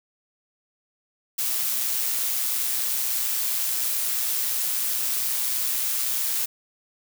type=noise with amplitude modulation; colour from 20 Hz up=blue; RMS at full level=-24 dBFS; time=1.38-6.46 s; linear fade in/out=10 ms; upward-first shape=sine; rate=123 Hz; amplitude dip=30%; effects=none